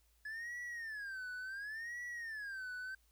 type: tone with vibrato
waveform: triangle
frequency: 1700 Hz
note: G#6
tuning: 40 cents sharp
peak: -40 dBFS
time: 0.25-2.95 s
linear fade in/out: 5 ms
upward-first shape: sine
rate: 0.7 Hz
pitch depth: 230 cents each way
effects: added 56 Hz sine -70 dBFS peak until 3.11 s + white hiss -75 dBFS RMS until 3.11 s